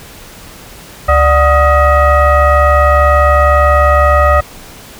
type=tone with frequency modulation; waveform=sine; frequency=591 Hz; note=D5; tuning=11 cents sharp; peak=-5 dBFS; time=1.08-4.41 s; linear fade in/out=10 ms; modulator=662 Hz; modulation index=1.5; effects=pink hiss -34 dBFS RMS until 4.99 s